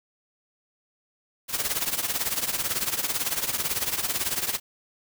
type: noise with tremolo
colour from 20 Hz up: white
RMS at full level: -24 dBFS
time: 1.48-4.6 s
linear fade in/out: 50 ms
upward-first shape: triangle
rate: 18 Hz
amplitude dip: 85%
effects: none